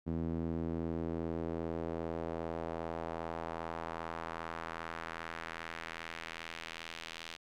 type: tone with band-pass filter sweep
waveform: sawtooth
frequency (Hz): 82.5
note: E2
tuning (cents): +2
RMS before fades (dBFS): -40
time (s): 0.06-7.37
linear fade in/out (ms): 20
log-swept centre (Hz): 240 to 3300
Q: 1.3
effects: none